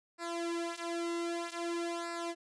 sawtooth tone with flanger, 340 Hz, F4, 46 cents flat, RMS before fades -37 dBFS, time 0.18-2.35 s, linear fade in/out 50 ms, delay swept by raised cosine 0.31 to 4.21 ms, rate 0.52 Hz, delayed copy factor -0.9, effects resampled to 22050 Hz

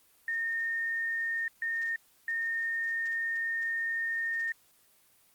sine tone bursts at uneven times, 1831 Hz, A#6, 32 cents flat, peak -29 dBFS, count 3, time 0.28-1.48 / 1.62-1.96 / 2.28-4.52 s, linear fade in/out 2 ms, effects white hiss -64 dBFS RMS until 5.34 s + Opus 24 kbps

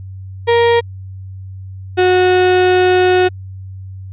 35% pulse tone pair in turn, 469.2 / 365.9 Hz, A#4 / F#4, +11 / -19 cents, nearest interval major third, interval 430 cents, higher first, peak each -7 dBFS, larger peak neither, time 0.47-0.81 / 1.97-3.29 s, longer second, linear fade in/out 20 ms, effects added 95 Hz sine -27 dBFS peak until 4.12 s + resampled to 8000 Hz

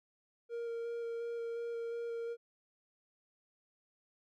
triangle tone with vibrato, 466.2 Hz, A#4, in tune, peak -35 dBFS, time 0.49-2.37 s, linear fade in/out 50 ms, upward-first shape square, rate 2.8 Hz, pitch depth 9 cents each way, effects none

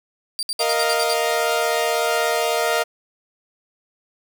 35% pulse tone bursts, 4699 Hz, D8, in tune, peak -21 dBFS, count 8, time 0.39-1.135 s, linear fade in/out 0 ms, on 38 ms, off 63 ms
sawtooth chord, Bb suspended fourth, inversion none, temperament equal, 466.2 / 622.3 / 698.5 Hz, Bb4 / Eb5 / F5, 0 / 0 / 0 cents, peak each -19 dBFS, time 0.59-2.84 s, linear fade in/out 20 ms
effects none

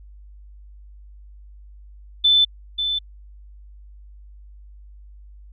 sine tone with echo, 3520 Hz, A7, in tune, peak -12 dBFS, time 2.24-2.45 s, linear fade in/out 10 ms, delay 540 ms, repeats 1, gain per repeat -8 dB, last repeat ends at 2.99 s, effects added 50 Hz sine -41 dBFS peak until 5.52 s

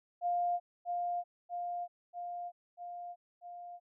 sine tone with echo, 703 Hz, F5, 11 cents sharp, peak -29 dBFS, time 0.21-0.6 s, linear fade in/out 50 ms, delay 640 ms, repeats 5, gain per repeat -3 dB, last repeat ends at 3.8 s, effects none

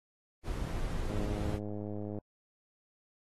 brown noise, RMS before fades -35 dBFS, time 0.43-1.6 s, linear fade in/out 50 ms
click train, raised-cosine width 2 ms, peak -27 dBFS, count 114, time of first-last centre 1.1-2.187 s, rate 104 Hz
effects AAC 32 kbps

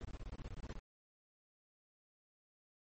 brown noise bursts, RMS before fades -45 dBFS, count 13, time 0.01-0.791 s, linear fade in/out 0 ms, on 37 ms, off 25 ms, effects MP3 32 kbps

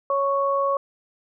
sine tone pair together, 554.4 / 1108.7 Hz, C#5 / C#6, 0 / 0 cents, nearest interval octave, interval 1200 cents, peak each -22 dBFS, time 0.1-0.77 s, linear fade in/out 2 ms, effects none

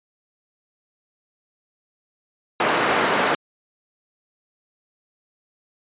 white band-pass noise, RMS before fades -20 dBFS, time 2.6-3.35 s, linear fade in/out 2 ms, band 240 to 1500 Hz, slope 12 dB/octave, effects resampled to 8000 Hz

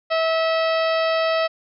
harmonic tone with a mistuned harmonic, 649 Hz, E5, 27 cents flat, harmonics 1 / 2 / 3 / 4 / 5 / 6 / 7 / 8, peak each -19 / -25 / -29 / -31 / -33 / -35 / -36 / -37 dBFS, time 0.1-1.48 s, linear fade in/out 20 ms, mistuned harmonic 5, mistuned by -34 cents, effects none

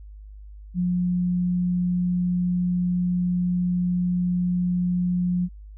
sine tone, 178.6 Hz, F3, 39 cents sharp, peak -20 dBFS, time 0.74-5.49 s, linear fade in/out 50 ms, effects added 51 Hz sine -39 dBFS peak until 5.77 s

